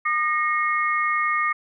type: tone cluster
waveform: sine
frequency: 1217 / 1866 / 2168 Hz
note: D#6 / A#6 / C#7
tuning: -39 / +1 / -39 cents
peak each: -22 / -26 / -25 dBFS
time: 0.05-1.53 s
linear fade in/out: 10 ms
effects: none